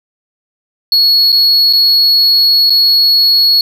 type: tone with dropouts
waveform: sine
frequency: 4351 Hz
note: C#8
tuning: 33 cents flat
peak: -3 dBFS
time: 0.92-3.61 s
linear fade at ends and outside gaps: 2 ms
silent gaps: 1.32-1.326 / 1.728-1.733 / 2.697-2.703 s
effects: tanh soft clip ceiling -5 dBFS + 7-bit